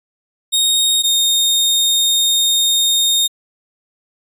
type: tone pair in turn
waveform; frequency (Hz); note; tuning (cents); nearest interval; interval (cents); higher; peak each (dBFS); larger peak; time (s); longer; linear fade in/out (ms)
sawtooth; 3724 / 3690; A#7 / A#7; -2 / -18; unison; 16; first; -9; neither; 0.52-1.03 / 1.03-3.28; second; 20
effects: resampled to 32000 Hz